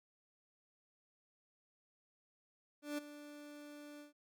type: tone with ADSR envelope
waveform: 30% pulse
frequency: 293.7 Hz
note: D4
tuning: in tune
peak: -34 dBFS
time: 2.82-4.13 s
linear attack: 160 ms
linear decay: 13 ms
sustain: -14 dB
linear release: 130 ms
effects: none